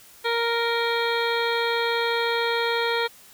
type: harmonic tone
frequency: 466.2 Hz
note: A#4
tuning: in tune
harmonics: 1 / 2 / 3 / 4 / 5 / 7 / 8 / 9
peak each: -25 / -28 / -30 / -31 / -32 / -33 / -34 / -35 dBFS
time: 0.24-3.08 s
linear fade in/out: 20 ms
effects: white hiss -50 dBFS RMS until 3.33 s

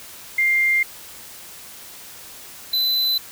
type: tone pair in turn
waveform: sine / square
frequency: 2100 / 4015 Hz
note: C7 / B7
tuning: +6 / +28 cents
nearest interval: major seventh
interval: 1122 cents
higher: second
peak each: -15 / -18 dBFS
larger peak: first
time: 0.38-0.83 / 2.73-3.18 s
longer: neither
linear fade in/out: 5 ms
effects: white hiss -40 dBFS RMS until 3.31 s

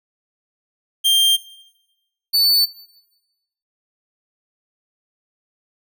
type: tone pair in turn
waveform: 45% pulse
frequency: 3180 / 4497 Hz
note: G7 / C#8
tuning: +24 / +24 cents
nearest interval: tritone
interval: 600 cents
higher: second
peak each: -12 dBFS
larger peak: neither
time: 1.04-1.37 / 2.33-2.66 s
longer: neither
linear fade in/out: 20 ms
effects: noise-tail reverb RT60 1.0 s tail -18 dB re dry

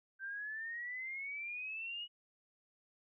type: exponential sweep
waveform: sine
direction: up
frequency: 1555 to 2921 Hz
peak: -40 dBFS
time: 0.19-2.08 s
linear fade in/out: 50 ms
effects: none

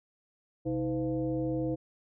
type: tone with frequency modulation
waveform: sine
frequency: 318.7 Hz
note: D#4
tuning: 42 cents sharp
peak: -28 dBFS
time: 0.65-1.76 s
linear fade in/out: 20 ms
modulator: 188 Hz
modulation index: 1.1
effects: none

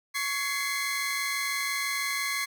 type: tone cluster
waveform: sawtooth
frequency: 1116 / 1684 / 2066 / 2186 Hz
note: C#6 / G#6 / C7 / C#7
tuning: +11 / +24 / -22 / -25 cents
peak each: -31 / -33 / -27 / -33 dBFS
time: 0.14-2.46 s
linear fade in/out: 20 ms
effects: none

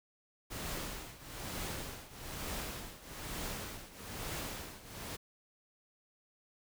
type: noise with tremolo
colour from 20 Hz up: pink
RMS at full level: -39 dBFS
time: 0.5-5.17 s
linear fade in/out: 20 ms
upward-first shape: triangle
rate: 1.1 Hz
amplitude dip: 85%
effects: none

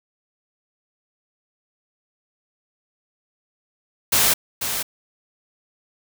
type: noise with echo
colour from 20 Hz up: white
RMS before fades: -17 dBFS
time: 4.12-4.34 s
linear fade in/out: 10 ms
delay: 490 ms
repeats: 1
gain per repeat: -8 dB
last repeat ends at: 4.83 s
effects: none

